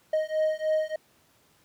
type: beating tone pair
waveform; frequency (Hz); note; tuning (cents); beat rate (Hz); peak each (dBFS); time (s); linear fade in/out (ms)
triangle; 622.3 / 625.6; D#5 / D#5; 0 / +9; 3.3; -25; 0.13-0.96; 5
effects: pink hiss -63 dBFS RMS until 1.64 s + high-pass 100 Hz 12 dB/octave